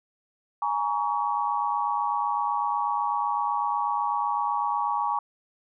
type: tone cluster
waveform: sine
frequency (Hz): 831 / 939 / 1128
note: G#5 / A#5 / C#6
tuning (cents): +1 / +12 / +30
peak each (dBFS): -28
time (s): 0.62-5.19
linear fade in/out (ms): 2
effects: none